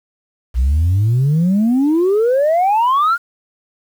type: exponential sweep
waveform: sine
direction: up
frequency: 58.27 to 1447 Hz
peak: -9 dBFS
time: 0.54-3.18 s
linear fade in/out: 50 ms
effects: tanh soft clip ceiling -9 dBFS + 7-bit